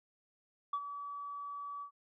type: tone with ADSR envelope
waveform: sine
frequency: 1145 Hz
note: D6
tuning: 44 cents flat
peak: -29 dBFS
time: 0.73-1.91 s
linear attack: 5 ms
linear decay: 60 ms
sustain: -11 dB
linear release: 92 ms
effects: tanh soft clip ceiling -29 dBFS